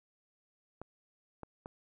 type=clicks; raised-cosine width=1 ms; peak=-29 dBFS; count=3; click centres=0.816 / 1.433 / 1.659 s; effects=none